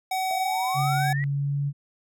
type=tone; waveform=square; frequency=754 Hz; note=F#5; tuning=32 cents sharp; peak=-25 dBFS; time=0.11-1.13 s; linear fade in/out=5 ms
type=exponential sweep; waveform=sine; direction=up; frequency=663 to 1975.5 Hz; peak=-30 dBFS; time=0.31-1.24 s; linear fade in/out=0 ms
type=tone with pitch glide; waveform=sine; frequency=138.9 to 142.15 Hz; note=C#3 to C#3; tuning=+4 to +44 cents; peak=-23 dBFS; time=0.74-1.73 s; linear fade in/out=50 ms; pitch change=+40 cents; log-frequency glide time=0.89-1.6 s
effects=none